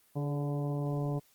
harmonic tone with a mistuned harmonic, 144.7 Hz, D3, 25 cents flat, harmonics 1 / 2 / 3 / 4 / 5 / 6 / 7, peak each -31 / -38 / -40 / -42 / -45 / -51 / -49 dBFS, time 0.15-1.2 s, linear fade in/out 20 ms, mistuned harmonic 3, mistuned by -32 cents, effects white hiss -66 dBFS RMS until 1.34 s + Opus 24 kbps

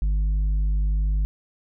sine tone with tanh clipping, 50.7 Hz, G#1, 41 cents flat, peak -20 dBFS, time 0.02-1.25 s, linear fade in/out 0 ms, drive 5 dB, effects none

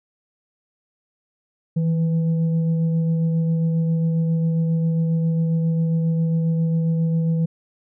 sine tone with frequency modulation, 162.8 Hz, E3, 21 cents flat, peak -17 dBFS, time 1.76-7.46 s, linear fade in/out 10 ms, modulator 333 Hz, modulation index 0.29, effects none

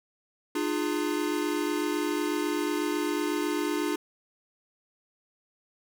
square chord, D diminished, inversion none, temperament equal with one note detuned, 301.2 / 349.2 / 415.3 Hz, D4 / F4 / Ab4, +44 / 0 / 0 cents, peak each -30 / -32 / -34 dBFS, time 0.55-3.96 s, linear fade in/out 5 ms, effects none

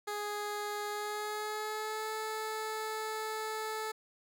15% pulse tone with pitch glide, 415.3 to 435.9 Hz, G#4 to A4, 0 to -16 cents, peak -29 dBFS, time 0.07-3.92 s, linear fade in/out 10 ms, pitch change +84 cents, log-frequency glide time 0.88-2.1 s, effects none

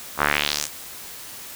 sawtooth tone with band-pass filter sweep, 73.42 Hz, D2, in tune, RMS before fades -23 dBFS, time 0.17-0.69 s, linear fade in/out 50 ms, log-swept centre 1100 to 8700 Hz, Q 2.2, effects white hiss -38 dBFS RMS until 1.55 s

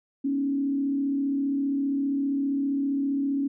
sine tone with frequency modulation, 277.2 Hz, C#4, in tune, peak -23 dBFS, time 0.24-3.48 s, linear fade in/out 10 ms, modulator 35.1 Hz, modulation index 0.49, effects none

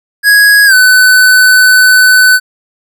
square tone with pitch glide, 1661.2 to 1505.8 Hz, G#6 to F#6, 0 to +30 cents, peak -3 dBFS, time 0.23-2.4 s, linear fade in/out 50 ms, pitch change -170 cents, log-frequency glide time 0.66-0.74 s, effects none

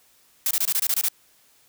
blue noise bursts, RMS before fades -22 dBFS, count 9, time 0.46-1.085 s, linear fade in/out 2 ms, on 49 ms, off 23 ms, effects white hiss -59 dBFS RMS until 1.68 s

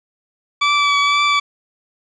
20% pulse tone with vibrato, 1152 Hz, D6, 34 cents flat, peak -8 dBFS, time 0.61-1.4 s, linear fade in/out 10 ms, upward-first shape triangle, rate 2 Hz, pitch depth 22 cents each way, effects resampled to 16000 Hz + 7-bit

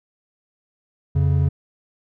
triangle tone pair together, 87.5 / 139.02 Hz, F2 / C#3, +4 / +5 cents, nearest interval minor sixth, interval 801 cents, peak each -16 dBFS, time 1.15-1.49 s, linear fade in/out 10 ms, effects none

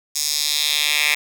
10% pulse tone with high-pass filter sweep, 148.8 Hz, D3, 23 cents sharp, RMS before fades -20 dBFS, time 0.15-1.15 s, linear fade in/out 10 ms, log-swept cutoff 5900 to 2300 Hz, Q 2.2, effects none

